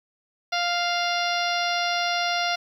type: harmonic tone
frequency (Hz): 698.5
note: F5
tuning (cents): 0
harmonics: 1 / 2 / 3 / 4 / 5 / 6 / 7 / 8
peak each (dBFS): -26 / -29 / -31 / -32 / -33 / -34 / -34 / -35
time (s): 0.52-2.56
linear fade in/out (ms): 10
effects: 9-bit